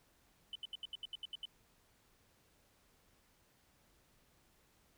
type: tone bursts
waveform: sine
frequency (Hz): 3022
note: F#7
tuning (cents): +36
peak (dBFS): -39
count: 10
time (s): 0.53-1.454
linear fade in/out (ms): 2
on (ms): 24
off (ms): 76
effects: tanh soft clip ceiling -38 dBFS + pink hiss -71 dBFS RMS until 4.97 s